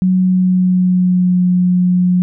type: tone with pitch glide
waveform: sine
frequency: 185 to 180.25 Hz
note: F#3 to F#3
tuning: 0 to -45 cents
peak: -9 dBFS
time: 0.02-2.22 s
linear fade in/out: 0 ms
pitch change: -45 cents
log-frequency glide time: 0.15-1.44 s
effects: none